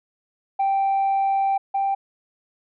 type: tone pair in turn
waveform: sine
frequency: 783 / 786 Hz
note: G5 / G5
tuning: -2 / +4 cents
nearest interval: unison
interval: 6 cents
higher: second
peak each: -16 / -18 dBFS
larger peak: first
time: 0.59-1.58 / 1.74-1.95 s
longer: first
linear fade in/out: 10 ms
effects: tanh soft clip ceiling -16 dBFS